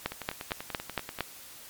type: two click trains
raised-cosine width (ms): 0.3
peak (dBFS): -20 / -12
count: 12 / 6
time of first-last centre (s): 0.12-1.188 / 0.06-1.207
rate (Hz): 10.3 / 4.36
effects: white hiss -48 dBFS RMS until 1.69 s + MP3 96 kbps